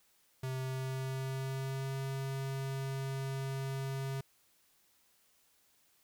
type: tone with pitch glide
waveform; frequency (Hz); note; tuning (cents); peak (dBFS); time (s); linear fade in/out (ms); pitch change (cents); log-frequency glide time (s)
square; 130.81 to 135.03; C3 to C#3; 0 to -45; -36; 0.43-4.21; 5; +55; 0.6-1.96
effects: white hiss -70 dBFS RMS until 6.03 s